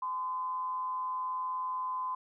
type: tone with amplitude modulation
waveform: sine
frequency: 1022 Hz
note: C6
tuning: 41 cents flat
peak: -30 dBFS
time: 0.02-2.15 s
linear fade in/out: 5 ms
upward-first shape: sine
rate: 179 Hz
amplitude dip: 40%
effects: none